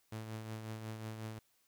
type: tone with tremolo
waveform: sawtooth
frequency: 110 Hz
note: A2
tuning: in tune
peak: -36 dBFS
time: 0.12-1.39 s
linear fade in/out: 5 ms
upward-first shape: triangle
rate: 5.5 Hz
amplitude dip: 50%
effects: white hiss -74 dBFS RMS until 1.67 s